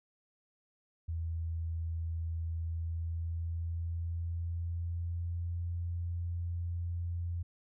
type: tone with pitch glide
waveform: sine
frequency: 82.41 to 86.16 Hz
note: E2 to F2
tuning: 0 to -23 cents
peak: -33 dBFS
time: 1.08-7.43 s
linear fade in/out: 10 ms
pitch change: +77 cents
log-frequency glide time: 2.56-5.65 s
effects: none